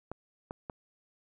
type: clicks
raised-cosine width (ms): 1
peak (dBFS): -24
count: 3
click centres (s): 0.116 / 0.509 / 0.698
effects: none